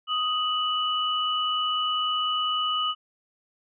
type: tone pair together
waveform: sine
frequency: 1248 / 2958 Hz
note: D#6 / F#7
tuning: +5 / -1 cents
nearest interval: octave + minor third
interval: 1494 cents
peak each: -26 dBFS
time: 0.07-2.95 s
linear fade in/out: 50 ms
effects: none